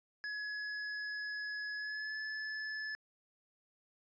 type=tone with pitch glide; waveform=square; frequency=1691 to 1729.5 Hz; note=G#6 to A6; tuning=+31 to -30 cents; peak=-39 dBFS; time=0.24-2.95 s; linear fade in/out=0 ms; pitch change=+39 cents; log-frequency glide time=1.76-2.17 s; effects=resampled to 16000 Hz